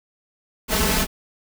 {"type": "noise with comb filter", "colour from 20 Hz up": "pink", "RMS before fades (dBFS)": -20, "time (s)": [0.68, 1.07], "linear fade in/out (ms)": 50, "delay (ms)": 4.6, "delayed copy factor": 0.95, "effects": []}